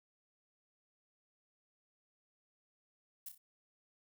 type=noise with echo; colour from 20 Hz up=violet; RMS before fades=-45 dBFS; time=3.26-3.29 s; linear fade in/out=5 ms; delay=30 ms; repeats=3; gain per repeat=-7 dB; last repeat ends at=3.38 s; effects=none